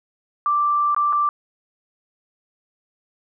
sine tone with dropouts, 1174.7 Hz, D6, in tune, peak -16 dBFS, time 0.46-1.29 s, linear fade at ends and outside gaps 1 ms, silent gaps 0.947-0.964 / 1.126-1.13 s, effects none

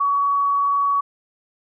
sine tone with frequency modulation, 1128 Hz, C#6, 30 cents sharp, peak -16 dBFS, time 0-1.01 s, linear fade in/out 10 ms, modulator 22.1 Hz, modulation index 0.23, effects none

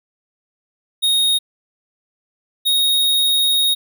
square tone pair in turn, 3729 / 3748 Hz, A#7 / A#7, 0 / +9 cents, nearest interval unison, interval 9 cents, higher second, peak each -14 dBFS, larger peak neither, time 1.02-1.39 / 2.65-3.75 s, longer second, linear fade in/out 20 ms, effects none

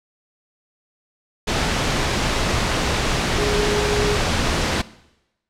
sine tone in noise, 414.9 Hz, G#4, 2 cents flat, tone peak -21 dBFS, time 3.38-4.17 s, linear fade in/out 10 ms, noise pink, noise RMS -20 dBFS, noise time 1.47-4.82 s, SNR -4 dB, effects noise-tail reverb RT60 0.9 s tail -19 dB re dry + low-pass 6000 Hz 12 dB/octave

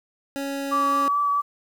25% pulse tone, 277.2 Hz, C#4, in tune, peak -23 dBFS, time 0.36-1.08 s, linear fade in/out 0 ms
sine tone with vibrato, 1150 Hz, D6, 37 cents flat, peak -19 dBFS, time 0.71-1.42 s, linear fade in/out 20 ms, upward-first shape sine, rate 4.6 Hz, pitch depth 15 cents each way
effects 9-bit

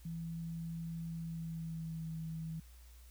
sine tone with pitch glide, 165.6 to 161.26 Hz, E3 to E3, +8 to -38 cents, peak -39 dBFS, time 0.05-2.6 s, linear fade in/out 5 ms, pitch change -46 cents, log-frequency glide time 1.1-2.14 s, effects added 60 Hz sine -54 dBFS peak until 3.1 s + white hiss -65 dBFS RMS until 3.1 s

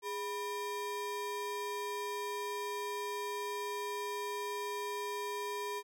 square ring-modulated tone, 698.5 Hz, F5, in tune, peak -34 dBFS, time 0.02-5.83 s, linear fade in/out 50 ms, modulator 286 Hz, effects none

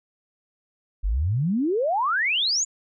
sine exponential sweep, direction up, 42.56 to 7240 Hz, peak -20 dBFS, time 1.03-2.65 s, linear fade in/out 20 ms, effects none

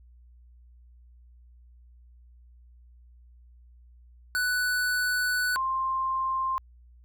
square / sine tone pair in turn, 1487 / 1053.7 Hz, F#6 / C6, +8 / +12 cents, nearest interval tritone, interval 596 cents, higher first, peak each -25 dBFS, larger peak neither, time 4.35-5.56 / 5.56-6.58 s, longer first, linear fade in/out 0 ms, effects added 60 Hz sine -51 dBFS peak until 7.04 s

